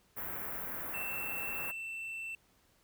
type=band-stop noise; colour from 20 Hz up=white; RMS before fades=-40 dBFS; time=0.16-1.72 s; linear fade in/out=20 ms; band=1900 to 14000 Hz; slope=24 dB/octave
type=tone; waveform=triangle; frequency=2676 Hz; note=E7; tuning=25 cents sharp; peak=-37 dBFS; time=0.94-2.35 s; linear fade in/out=2 ms
effects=pink hiss -69 dBFS RMS until 2.83 s